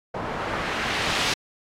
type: noise with low-pass filter sweep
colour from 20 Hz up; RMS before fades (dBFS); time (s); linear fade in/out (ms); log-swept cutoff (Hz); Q
white; -27; 0.14-1.34; 5; 880 to 4300; 0.92
effects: AAC 64 kbps